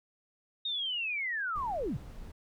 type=linear sweep; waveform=sine; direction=down; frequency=3735 to 94.7 Hz; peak=-31 dBFS; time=0.65-1.97 s; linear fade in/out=5 ms
type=noise; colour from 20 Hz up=brown; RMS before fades=-45 dBFS; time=1.55-2.32 s; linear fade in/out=10 ms
effects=none